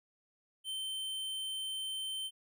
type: tone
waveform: square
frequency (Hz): 3100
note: G7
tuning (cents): -20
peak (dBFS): -37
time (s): 0.64-2.31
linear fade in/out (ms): 50
effects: none